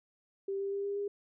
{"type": "tone with pitch steps", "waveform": "sine", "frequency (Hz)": [392.3, 395.5, 398.7, 401.9, 405.2], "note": ["G4", "G4", "G4", "G4", "G#4"], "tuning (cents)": [1, 15, 29, 43, -43], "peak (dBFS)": -32, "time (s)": [0.48, 1.08], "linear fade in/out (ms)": 5, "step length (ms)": 120, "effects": []}